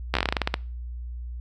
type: slowing click train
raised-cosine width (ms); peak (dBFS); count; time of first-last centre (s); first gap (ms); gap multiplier
0.3; -6; 13; 0.14-0.541; 13; 1.16
effects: noise-tail reverb RT60 0.4 s tail -24 dB re dry + added 60 Hz sine -32 dBFS peak until 1.4 s